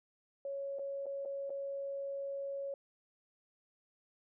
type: tone with dropouts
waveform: sine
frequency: 554.4 Hz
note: C#5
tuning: in tune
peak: -37 dBFS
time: 0.45-2.74 s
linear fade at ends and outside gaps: 2 ms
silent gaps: 0.787-0.793 / 1.058-1.065 / 1.251-1.257 / 1.496-1.503 s
effects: none